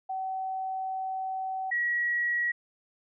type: tone pair in turn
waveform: sine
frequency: 760 / 1915.1 Hz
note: F#5 / A#6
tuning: +46 / +46 cents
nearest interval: octave + major third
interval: 1600 cents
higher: second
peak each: -30 / -25 dBFS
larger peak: second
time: 0.09-1.71 / 1.71-2.52 s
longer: first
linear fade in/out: 10 ms
effects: none

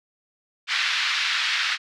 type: band-pass noise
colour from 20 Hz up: pink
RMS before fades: -24 dBFS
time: 0.67-1.78 s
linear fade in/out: 50 ms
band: 1500 to 4500 Hz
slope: 24 dB/octave
effects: none

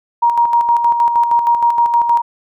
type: tone with tremolo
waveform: sine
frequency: 943 Hz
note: A#5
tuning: 20 cents sharp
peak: -8 dBFS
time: 0.22-2.22 s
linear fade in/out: 10 ms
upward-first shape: square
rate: 6.4 Hz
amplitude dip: 50%
effects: none

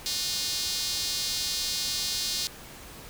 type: tone with high-pass filter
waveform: square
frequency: 164.81 Hz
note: E3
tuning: in tune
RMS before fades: -30 dBFS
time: 0.06-2.47 s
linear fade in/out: 0 ms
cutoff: 4400 Hz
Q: 2.6
effects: pink hiss -45 dBFS RMS until 3.09 s

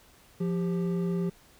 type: tone pair together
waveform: triangle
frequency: 174.31 / 394.5 Hz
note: F3 / G4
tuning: -3 / +11 cents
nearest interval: octave + major second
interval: 1414 cents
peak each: -25 / -31 dBFS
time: 0.4-1.3 s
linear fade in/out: 10 ms
effects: pink hiss -58 dBFS RMS until 1.59 s

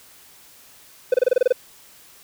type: tone bursts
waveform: triangle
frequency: 504 Hz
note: B4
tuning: 35 cents sharp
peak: -10 dBFS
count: 9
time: 1.12-1.525 s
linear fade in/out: 5 ms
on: 21 ms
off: 27 ms
effects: white hiss -49 dBFS RMS until 2.23 s

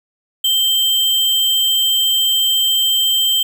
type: tone with sample-and-hold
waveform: sine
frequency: 3136 Hz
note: G7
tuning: in tune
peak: -12 dBFS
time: 0.44-3.43 s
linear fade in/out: 5 ms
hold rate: 11025 Hz
effects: none

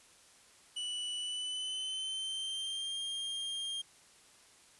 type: tone with pitch glide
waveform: 45% pulse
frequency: 2960 to 3209 Hz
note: F#7 to G7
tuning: 0 to +40 cents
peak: -36 dBFS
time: 0.76-3.82 s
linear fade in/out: 10 ms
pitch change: +140 cents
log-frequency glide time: 1.19-3 s
effects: white hiss -61 dBFS RMS until 4.79 s + resampled to 24000 Hz

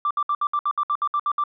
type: tone bursts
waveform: sine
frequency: 1174.7 Hz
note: D6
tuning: in tune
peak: -18 dBFS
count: 12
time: 0.05-1.438 s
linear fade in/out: 2 ms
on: 57 ms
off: 64 ms
effects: tanh soft clip ceiling -15 dBFS

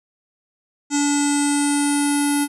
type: tone with low-pass filter sweep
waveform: square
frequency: 287.8 Hz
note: D4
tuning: 35 cents flat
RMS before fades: -19 dBFS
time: 0.9-2.48 s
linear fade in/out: 50 ms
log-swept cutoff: 7300 to 11000 Hz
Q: 9.7
effects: none

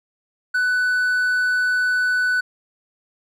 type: tone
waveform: triangle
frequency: 1493 Hz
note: F#6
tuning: 15 cents sharp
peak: -15 dBFS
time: 0.54-2.41 s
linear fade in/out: 10 ms
effects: none

